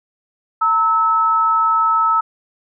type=tone pair together; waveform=sine; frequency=913 / 1300 Hz; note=A#5 / E6; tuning=-36 / -24 cents; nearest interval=tritone; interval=612 cents; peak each=-19 / -13 dBFS; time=0.61-2.21 s; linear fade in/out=10 ms; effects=none